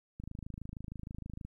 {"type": "click train", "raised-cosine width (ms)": 5, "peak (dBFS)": -30, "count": 34, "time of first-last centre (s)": [0.2, 1.45], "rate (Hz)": 26.4, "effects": ["12-bit"]}